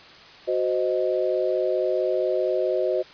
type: chord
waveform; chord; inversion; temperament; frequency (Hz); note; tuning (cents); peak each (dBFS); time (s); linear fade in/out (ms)
sine; C diminished; second; equal with one note detuned; 370 / 517.8 / 622.3; Gb4 / C5 / Eb5; 0 / -18 / 0; -25; 0.47-3.03; 20
effects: white hiss -46 dBFS RMS until 3.13 s + resampled to 11025 Hz